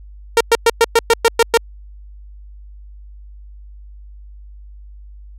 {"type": "tone bursts", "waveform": "sawtooth", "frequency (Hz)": 461.3, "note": "A#4", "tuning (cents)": -18, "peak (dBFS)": -4, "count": 9, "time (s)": [0.37, 1.574], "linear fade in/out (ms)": 2, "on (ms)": 36, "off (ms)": 110, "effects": ["added 50 Hz sine -35 dBFS peak until 5.38 s", "low-pass 12000 Hz 12 dB/octave"]}